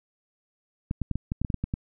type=clicks; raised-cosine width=5 ms; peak=-15 dBFS; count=11; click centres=0.911 / 1.017 / 1.113 / 1.156 / 1.319 / 1.416 / 1.448 / 1.502 / 1.543 / 1.64 / 1.739 s; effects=none